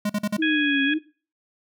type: tone bursts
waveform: square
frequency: 207.7 Hz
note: G#3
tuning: in tune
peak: -22 dBFS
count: 4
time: 0.05-0.369 s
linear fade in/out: 5 ms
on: 46 ms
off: 45 ms
type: linear two-way sweep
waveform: sine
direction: down then up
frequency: 321.3 to 271.7 to 321.3 Hz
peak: -21 dBFS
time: 0.38-0.99 s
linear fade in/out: 20 ms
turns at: 0.84 s
type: harmonic tone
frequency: 830.6 Hz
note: G#5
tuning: in tune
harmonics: 2 / 3 / 4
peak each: -23 / -27 / -29 dBFS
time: 0.42-0.94 s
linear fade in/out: 5 ms
effects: noise-tail reverb RT60 0.4 s tail -22 dB re dry